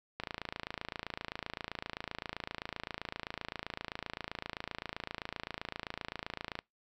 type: click train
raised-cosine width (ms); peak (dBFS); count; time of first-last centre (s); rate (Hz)
0.3; -21; 178; 0.2-6.59; 27.7
effects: noise-tail reverb RT60 0.2 s tail -25 dB re dry